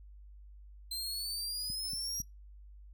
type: exponential sweep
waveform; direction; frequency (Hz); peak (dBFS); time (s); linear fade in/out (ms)
sawtooth; up; 4104 to 5720; -33; 0.91-2.22; 5
type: clicks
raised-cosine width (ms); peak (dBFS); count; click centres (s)
5; -33; 3; 1.701 / 1.934 / 2.202
effects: noise-tail reverb RT60 0.2 s tail -24 dB re dry + added 50 Hz sine -50 dBFS peak until 2.93 s